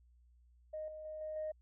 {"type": "tone with level steps", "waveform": "sine", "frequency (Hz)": 620, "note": "D#5", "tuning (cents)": -6, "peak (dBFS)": [-39, -45, -42, -39, -36], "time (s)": [0.73, 1.52], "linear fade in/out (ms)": 10, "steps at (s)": [0.88, 1.05, 1.21, 1.36], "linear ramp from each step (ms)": 2, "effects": ["tanh soft clip ceiling -33 dBFS", "added 60 Hz sine -63 dBFS peak until 1.61 s"]}